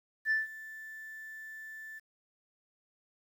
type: tone with ADSR envelope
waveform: sine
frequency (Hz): 1760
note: A6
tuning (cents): 0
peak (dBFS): -23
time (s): 0.25-2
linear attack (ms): 59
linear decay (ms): 160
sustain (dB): -20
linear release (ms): 22
effects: tanh soft clip ceiling -23 dBFS + 10-bit

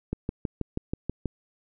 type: click train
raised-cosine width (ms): 3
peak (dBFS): -15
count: 8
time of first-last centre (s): 0.13-1.257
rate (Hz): 6.21
effects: none

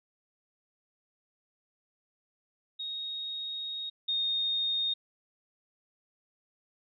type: tone pair in turn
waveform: sine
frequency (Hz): 3746 / 3694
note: A#7 / A#7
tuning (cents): +8 / -16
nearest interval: unison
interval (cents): 24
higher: first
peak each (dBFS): -34 / -27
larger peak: second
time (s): 2.79-3.9 / 4.08-4.94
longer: first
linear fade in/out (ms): 10
effects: none

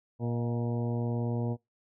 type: harmonic tone with a mistuned harmonic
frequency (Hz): 118.4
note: A#2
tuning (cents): +27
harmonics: 1 / 2 / 3 / 4 / 5 / 6 / 7 / 8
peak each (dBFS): -30 / -34 / -40 / -39 / -44 / -47 / -48 / -49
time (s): 0.19-1.57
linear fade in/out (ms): 50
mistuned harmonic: 5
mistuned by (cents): +49
effects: noise-tail reverb RT60 0.2 s tail -25 dB re dry

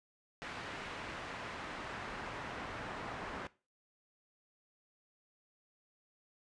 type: noise with band-pass filter sweep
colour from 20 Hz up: brown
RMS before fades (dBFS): -44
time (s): 0.42-3.47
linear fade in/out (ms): 0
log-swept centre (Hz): 2100 to 1300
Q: 0.81
effects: noise-tail reverb RT60 0.3 s tail -18 dB re dry + resampled to 22050 Hz

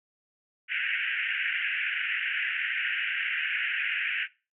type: band-pass noise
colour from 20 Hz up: pink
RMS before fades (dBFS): -30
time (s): 0.68-4.28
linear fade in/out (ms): 50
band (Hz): 1500 to 2900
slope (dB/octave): 96
effects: noise-tail reverb RT60 0.3 s tail -20 dB re dry

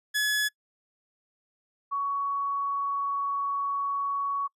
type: tone pair in turn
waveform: sawtooth / sine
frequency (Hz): 1700 / 1120.1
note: G#6 / C#6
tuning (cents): +40 / +18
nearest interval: perfect fifth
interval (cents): 722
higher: first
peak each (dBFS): -20 / -26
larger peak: first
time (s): 0.14-0.49 / 1.91-4.48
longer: second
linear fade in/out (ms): 20
effects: noise-tail reverb RT60 0.1 s tail -26 dB re dry + resampled to 32000 Hz

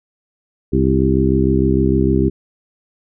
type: harmonic tone with a mistuned harmonic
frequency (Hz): 66.6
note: C2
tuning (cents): +31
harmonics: 1 / 2 / 3 / 4 / 5 / 6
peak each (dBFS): -19 / -19 / -19 / -19 / -19 / -19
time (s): 0.72-2.3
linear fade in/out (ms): 20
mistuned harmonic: 6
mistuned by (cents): -30
effects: none

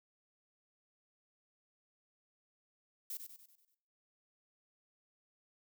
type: noise with echo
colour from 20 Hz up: violet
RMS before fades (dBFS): -42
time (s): 3.1-3.17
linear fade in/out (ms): 2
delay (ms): 96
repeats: 6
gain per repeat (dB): -6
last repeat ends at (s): 3.746
effects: noise-tail reverb RT60 0.6 s tail -17 dB re dry

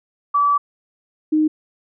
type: tone pair in turn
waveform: sine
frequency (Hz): 1152 / 308.8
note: D6 / D#4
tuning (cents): -34 / -13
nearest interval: octave + major seventh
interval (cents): 2279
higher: first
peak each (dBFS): -13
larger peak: neither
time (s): 0.34-0.58 / 1.32-1.48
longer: first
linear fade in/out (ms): 10
effects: none

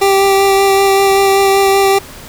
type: tone with vibrato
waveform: 25% pulse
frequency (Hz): 392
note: G4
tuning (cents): 0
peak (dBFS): -4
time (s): 0.01-1.99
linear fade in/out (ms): 10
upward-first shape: sine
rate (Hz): 5.2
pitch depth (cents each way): 12
effects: pink hiss -33 dBFS RMS until 2.28 s

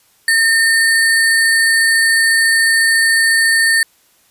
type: tone with sample-and-hold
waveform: sine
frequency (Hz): 1814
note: A#6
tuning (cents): -48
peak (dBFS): -9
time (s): 0.28-3.83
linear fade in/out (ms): 2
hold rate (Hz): 6300
effects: white hiss -54 dBFS RMS until 4.3 s + resampled to 32000 Hz

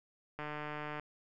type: click train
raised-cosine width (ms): 0.5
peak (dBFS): -26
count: 92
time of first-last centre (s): 0.39-0.997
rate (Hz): 150
effects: none

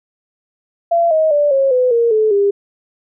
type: tone with pitch steps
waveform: sine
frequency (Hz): 680 / 630.8 / 585.2 / 542.8 / 503.6 / 467.1 / 433.4 / 402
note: F5 / D#5 / D5 / C#5 / B4 / A#4 / A4 / G4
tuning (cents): -46 / +24 / -6 / -36 / +34 / +3 / -26 / +44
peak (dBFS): -10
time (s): 0.91-2.51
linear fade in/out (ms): 10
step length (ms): 200
effects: none

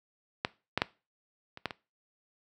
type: clicks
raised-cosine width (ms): 0.3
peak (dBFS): -11 / -10 / -8 / -27 / -14 / -22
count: 6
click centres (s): 0.449 / 0.776 / 0.819 / 1.574 / 1.657 / 1.708
effects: noise-tail reverb RT60 0.3 s tail -20 dB re dry + high-pass 80 Hz 12 dB/octave

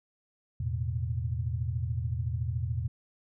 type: chord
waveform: sine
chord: E suspended fourth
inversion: none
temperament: just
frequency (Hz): 82.41 / 109.88 / 123.61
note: E2 / A2 / B2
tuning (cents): 0 / -2 / +2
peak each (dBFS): -33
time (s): 0.6-2.88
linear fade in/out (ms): 5
effects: none

